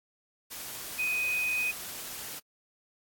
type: tone in noise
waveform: sine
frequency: 2500 Hz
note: D#7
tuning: 8 cents sharp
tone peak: -27 dBFS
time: 0.98-1.72 s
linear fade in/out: 20 ms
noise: white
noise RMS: -40 dBFS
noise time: 0.5-2.4 s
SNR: +10 dB
effects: AAC 64 kbps